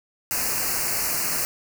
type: band-stop noise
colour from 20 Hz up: white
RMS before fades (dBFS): -25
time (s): 0.31-1.45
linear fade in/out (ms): 0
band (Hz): 2800 to 4300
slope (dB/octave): 96
effects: none